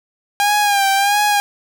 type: tone with vibrato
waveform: sawtooth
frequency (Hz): 807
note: G#5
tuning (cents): -50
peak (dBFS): -9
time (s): 0.4-1.4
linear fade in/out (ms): 0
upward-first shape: sine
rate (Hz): 1.5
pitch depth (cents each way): 56
effects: none